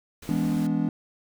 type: noise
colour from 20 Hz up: pink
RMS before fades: -43 dBFS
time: 0.22-0.67 s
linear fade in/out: 5 ms
type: chord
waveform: triangle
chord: E dominant seventh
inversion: none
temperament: equal with one note detuned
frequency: 164.81 / 207.7 / 246.9 / 288.3 Hz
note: E3 / G#3 / B3 / D4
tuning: 0 / 0 / 0 / -32 cents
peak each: -26 dBFS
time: 0.29-0.89 s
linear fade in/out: 2 ms
effects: none